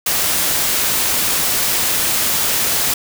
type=noise; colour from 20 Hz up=white; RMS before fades=-17 dBFS; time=0.06-2.94 s; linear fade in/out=5 ms; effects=none